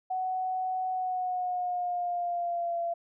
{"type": "tone with pitch glide", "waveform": "sine", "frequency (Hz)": [745, 683.2], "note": ["F#5", "F5"], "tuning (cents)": [12, -38], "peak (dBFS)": -28, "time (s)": [0.1, 2.94], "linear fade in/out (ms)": 10, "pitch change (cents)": -150, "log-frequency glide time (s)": [0.9, 2.79], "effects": []}